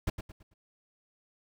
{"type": "noise with echo", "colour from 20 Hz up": "brown", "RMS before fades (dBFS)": -29, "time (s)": [0.07, 0.1], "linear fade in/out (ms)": 5, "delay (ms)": 110, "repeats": 4, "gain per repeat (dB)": -9, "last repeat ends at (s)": 0.54, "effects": []}